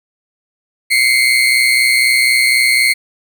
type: tone pair together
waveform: 35% pulse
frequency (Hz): 2093 / 2217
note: C7 / C#7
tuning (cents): 0 / 0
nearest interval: minor second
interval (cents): 100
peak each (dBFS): -10 / -12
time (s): 0.9-2.94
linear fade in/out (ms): 20
effects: none